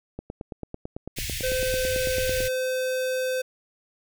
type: click train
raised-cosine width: 2 ms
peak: -20 dBFS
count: 21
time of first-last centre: 0.19-2.405 s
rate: 9.03 Hz
type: band-stop noise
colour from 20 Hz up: pink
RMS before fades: -31 dBFS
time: 1.16-2.49 s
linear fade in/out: 20 ms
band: 120 to 1900 Hz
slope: 48 dB/octave
type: tone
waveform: square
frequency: 514 Hz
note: C5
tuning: 31 cents flat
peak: -25 dBFS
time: 1.43-3.42 s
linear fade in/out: 10 ms
effects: none